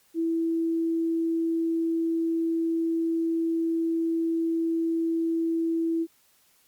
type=tone; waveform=sine; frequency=329.6 Hz; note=E4; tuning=in tune; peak=-23 dBFS; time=0.14-6.07 s; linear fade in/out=50 ms; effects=white hiss -63 dBFS RMS until 6.67 s + Opus 48 kbps